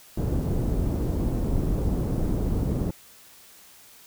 pink low-pass noise, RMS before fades -25 dBFS, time 0.17-2.91 s, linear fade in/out 5 ms, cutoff 350 Hz, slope 12 dB/octave, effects white hiss -51 dBFS RMS until 4.06 s

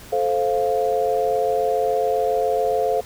sine chord, F major, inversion first, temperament just, 436.5 / 523.8 / 698.5 Hz, A4 / C5 / F5, -14 / +2 / 0 cents, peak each -22 dBFS, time 0.12-3.01 s, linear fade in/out 10 ms, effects pink hiss -42 dBFS RMS until 3.05 s

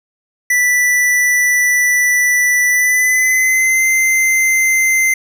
square tone with pitch glide, 1974 to 2076 Hz, B6 to C7, -1 to -14 cents, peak -11 dBFS, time 0.5-5.14 s, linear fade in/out 5 ms, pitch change +87 cents, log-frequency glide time 2.68-3.85 s, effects none

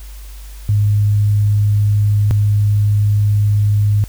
sine tone pair in turn, 103.5 / 103.5 Hz, G#2 / G#2, -5 / -5 cents, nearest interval unison, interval 0 cents, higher neither, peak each -10 dBFS, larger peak neither, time 0.69-2.31 / 2.31-4.04 s, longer second, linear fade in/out 0 ms, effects added 50 Hz sine -30 dBFS peak until 4.08 s + white hiss -43 dBFS RMS until 4.08 s

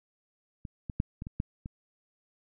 clicks, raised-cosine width 5 ms, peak -27 / -23 / -14 / -25 / -26 / -17 / -26 dBFS, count 7, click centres 0.652 / 0.898 / 1.001 / 1.221 / 1.269 / 1.401 / 1.659 s, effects none

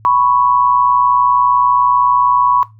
sine tone pair together, 987.8 / 1107.8 Hz, B5 / C#6, 0 / -1 cents, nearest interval major second, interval 199 cents, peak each -12 dBFS, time 0.05-2.63 s, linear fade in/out 0 ms, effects noise-tail reverb RT60 0.2 s tail -17 dB re dry + added 108 Hz sine -40 dBFS peak until 2.79 s

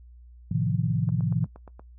sine chord, F dominant seventh, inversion first, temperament equal with one note detuned, 110 / 130.81 / 155.56 / 173.01 Hz, A2 / C3 / Eb3 / F3, 0 / 0 / 0 / -16 cents, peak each -28 dBFS, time 0.51-1.46 s, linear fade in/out 5 ms
click train, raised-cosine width 1 ms, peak -31 dBFS, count 7, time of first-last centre 1.09-1.795 s, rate 8.51 Hz
effects noise-tail reverb RT60 0.1 s tail -19 dB re dry + added 60 Hz sine -46 dBFS peak until 1.98 s

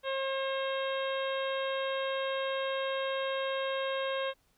harmonic tone, 537 Hz, C5, 45 cents sharp, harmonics 1 / 2 / 3 / 4 / 5 / 6 / 7, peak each -32 / -38 / -40 / -45 / -44 / -43 / -44 dBFS, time 0.03-4.34 s, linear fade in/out 50 ms, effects pink hiss -71 dBFS RMS until 4.57 s

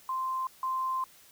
sine tone pair in turn, 1043 / 1043 Hz, C6 / C6, -6 / -6 cents, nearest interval unison, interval 0 cents, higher neither, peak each -29 / -28 dBFS, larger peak second, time 0.09-0.47 / 0.63-1.04 s, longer second, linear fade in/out 2 ms, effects white hiss -57 dBFS RMS until 1.31 s

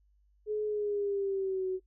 sine tone with pitch glide, 424.4 to 373.8 Hz, G#4 to F#4, +38 to +18 cents, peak -29 dBFS, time 0.46-1.8 s, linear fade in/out 50 ms, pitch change -220 cents, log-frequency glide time 0.66-1.67 s, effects noise-tail reverb RT60 0.1 s tail -20 dB re dry + added 50 Hz sine -64 dBFS peak until 1.86 s

